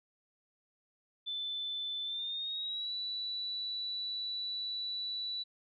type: tone with pitch glide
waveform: sine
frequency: 3520 to 3951 Hz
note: A7 to B7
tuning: 0 to 0 cents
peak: -35 dBFS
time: 1.26-5.44 s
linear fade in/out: 20 ms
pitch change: +200 cents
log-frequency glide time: 2.04-2.93 s
effects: none